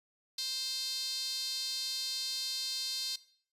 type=tone with high-pass filter; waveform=sawtooth; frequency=523.3 Hz; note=C5; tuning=in tune; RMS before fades=-36 dBFS; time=0.38-3.16 s; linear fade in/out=5 ms; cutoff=4300 Hz; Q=6.1; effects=noise-tail reverb RT60 0.5 s tail -17 dB re dry + resampled to 32000 Hz